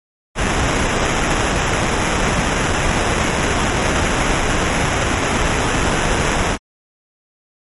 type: noise with sample-and-hold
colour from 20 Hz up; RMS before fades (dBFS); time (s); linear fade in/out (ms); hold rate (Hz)
pink; -17; 0.35-6.58; 50; 4410
effects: MP3 48 kbps